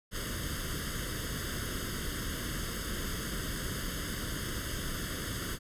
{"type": "noise with comb filter", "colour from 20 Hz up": "pink", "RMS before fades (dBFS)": -36, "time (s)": [0.11, 5.59], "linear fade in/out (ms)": 50, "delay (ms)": 0.61, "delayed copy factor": 0.9, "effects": ["resampled to 32000 Hz"]}